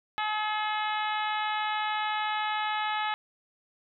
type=harmonic tone; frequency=426.5 Hz; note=G#4; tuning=46 cents sharp; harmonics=2 / 3 / 4 / 5 / 6 / 7 / 8 / 9; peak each=-30 / -34 / -36 / -38 / -40 / -41 / -42 / -43 dBFS; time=0.18-3.14 s; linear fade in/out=0 ms; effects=none